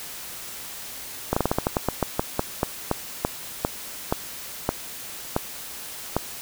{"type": "slowing click train", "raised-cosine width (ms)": 1, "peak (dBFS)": -6, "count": 20, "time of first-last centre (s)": [1.33, 6.166], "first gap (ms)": 35, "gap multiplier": 1.19, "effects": ["white hiss -37 dBFS RMS until 6.41 s"]}